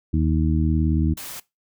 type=harmonic tone; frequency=78.6 Hz; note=D#2; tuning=18 cents sharp; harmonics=1 / 2 / 3 / 4; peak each=-20 / -23 / -25 / -26 dBFS; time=0.13-1.14 s; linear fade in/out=10 ms
type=noise; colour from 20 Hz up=white; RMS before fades=-35 dBFS; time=1.17-1.4 s; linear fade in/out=5 ms
effects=noise-tail reverb RT60 0.2 s tail -20 dB re dry